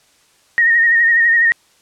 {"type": "tone with vibrato", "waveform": "sine", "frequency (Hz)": 1858, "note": "A#6", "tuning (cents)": -6, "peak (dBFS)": -9, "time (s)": [0.58, 1.52], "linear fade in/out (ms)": 0, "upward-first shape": "sine", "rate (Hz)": 12, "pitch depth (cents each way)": 41, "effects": ["white hiss -54 dBFS RMS until 1.81 s", "low-pass 9000 Hz 12 dB/octave"]}